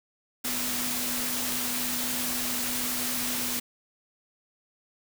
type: tone in noise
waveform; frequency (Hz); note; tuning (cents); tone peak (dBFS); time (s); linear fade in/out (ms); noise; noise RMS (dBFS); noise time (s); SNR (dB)
sine; 246.9; B3; 0; -37; 0.44-3.6; 10; white; -30; 0.44-3.6; -10
effects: none